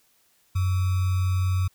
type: tone with sample-and-hold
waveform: sine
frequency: 92.5 Hz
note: F#2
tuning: in tune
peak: -20 dBFS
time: 0.55-1.68 s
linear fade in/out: 10 ms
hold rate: 1225 Hz
effects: white hiss -64 dBFS RMS until 1.74 s